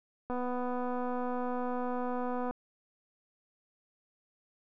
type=click train; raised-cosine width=1 ms; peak=-23 dBFS; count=549; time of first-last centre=0.3-2.51 s; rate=248 Hz; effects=none